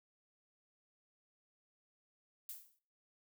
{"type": "noise with exponential decay", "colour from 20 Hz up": "violet", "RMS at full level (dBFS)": -43, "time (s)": [2.49, 2.79], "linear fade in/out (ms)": 2, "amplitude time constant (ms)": 65, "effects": ["noise-tail reverb RT60 0.5 s tail -22 dB re dry"]}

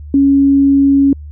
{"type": "tone", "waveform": "sine", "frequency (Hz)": 277.2, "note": "C#4", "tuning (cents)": 0, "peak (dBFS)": -6, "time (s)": [0.14, 1.13], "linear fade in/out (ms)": 2, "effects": ["added 74 Hz sine -27 dBFS peak until 1.31 s"]}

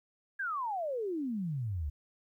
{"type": "exponential sweep", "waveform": "sine", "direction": "down", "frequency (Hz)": [1661.2, 67.9], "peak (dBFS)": -32, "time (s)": [0.39, 1.9], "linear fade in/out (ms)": 10, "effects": ["12-bit"]}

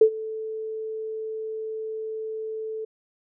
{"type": "tone with ADSR envelope", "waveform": "sine", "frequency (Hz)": 438.9, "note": "A4", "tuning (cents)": -4, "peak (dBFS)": -9, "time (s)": [0.01, 2.85], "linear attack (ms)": 5, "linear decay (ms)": 80, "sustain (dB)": -20, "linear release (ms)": 8, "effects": []}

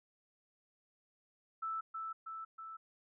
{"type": "tone with echo", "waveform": "sine", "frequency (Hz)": 1318.5, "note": "E6", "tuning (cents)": 0, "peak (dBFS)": -36, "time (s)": [1.62, 1.81], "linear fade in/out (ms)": 10, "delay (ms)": 320, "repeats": 3, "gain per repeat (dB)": -3, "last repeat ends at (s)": 2.77, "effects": []}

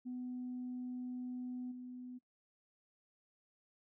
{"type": "tone with level steps", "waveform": "sine", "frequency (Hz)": 250, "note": "B3", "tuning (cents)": 21, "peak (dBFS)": [-39, -45], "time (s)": [0.05, 2.19], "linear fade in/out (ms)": 20, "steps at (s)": 1.71, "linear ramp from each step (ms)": 10, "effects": ["noise-tail reverb RT60 0.1 s tail -18 dB re dry", "tanh soft clip ceiling -36 dBFS"]}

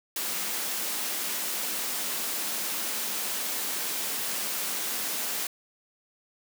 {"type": "high-pass noise", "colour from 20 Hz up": "white", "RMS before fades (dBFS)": -31, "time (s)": [0.16, 5.47], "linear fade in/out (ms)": 2, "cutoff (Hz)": 170, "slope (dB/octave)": 96, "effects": []}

